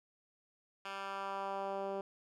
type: tone with band-pass filter sweep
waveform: 10% pulse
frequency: 196 Hz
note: G3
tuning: in tune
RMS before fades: -40 dBFS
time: 0.85-2.01 s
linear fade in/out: 2 ms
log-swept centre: 2000 to 450 Hz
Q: 1.3
effects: none